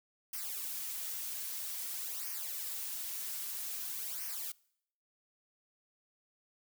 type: noise with flanger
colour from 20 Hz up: blue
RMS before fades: -40 dBFS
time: 0.33-4.52 s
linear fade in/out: 5 ms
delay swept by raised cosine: 0.26 to 5.86 ms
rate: 0.51 Hz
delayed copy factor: -0.7
effects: noise-tail reverb RT60 0.7 s tail -24 dB re dry